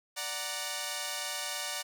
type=chord; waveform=5% pulse; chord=D augmented; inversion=none; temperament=equal; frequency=587.3 / 740 / 932.3 Hz; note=D5 / F#5 / A#5; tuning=0 / 0 / 0 cents; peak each=-27 dBFS; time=0.16-1.83 s; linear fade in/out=20 ms; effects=none